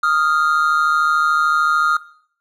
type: tone pair together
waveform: triangle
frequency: 1242.5 / 1396 Hz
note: D#6 / F6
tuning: -3 / -1 cents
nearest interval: major second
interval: 202 cents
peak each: -15 dBFS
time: 0.03-1.97 s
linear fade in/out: 5 ms
effects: noise-tail reverb RT60 0.6 s tail -18 dB re dry